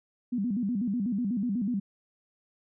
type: tone with vibrato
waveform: sine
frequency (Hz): 220.1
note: A3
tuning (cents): +1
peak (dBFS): -26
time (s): 0.32-1.8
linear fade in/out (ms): 10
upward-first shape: square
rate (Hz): 8.1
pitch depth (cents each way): 190
effects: none